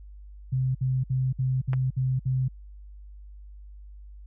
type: tone bursts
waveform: sine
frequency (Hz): 130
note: C3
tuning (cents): -11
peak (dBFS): -22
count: 7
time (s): 0.52-2.484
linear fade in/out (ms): 10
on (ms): 230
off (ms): 59
type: clicks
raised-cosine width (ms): 0.5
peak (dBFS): -20 / -27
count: 2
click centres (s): 1.733 / 1.739
effects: added 50 Hz sine -42 dBFS peak until 4.26 s